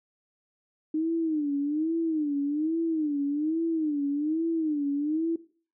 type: tone with vibrato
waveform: sine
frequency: 306.1 Hz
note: D#4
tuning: 28 cents flat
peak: -24 dBFS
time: 0.94-5.36 s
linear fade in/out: 5 ms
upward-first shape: sine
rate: 1.2 Hz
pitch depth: 140 cents each way
effects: noise-tail reverb RT60 0.4 s tail -17 dB re dry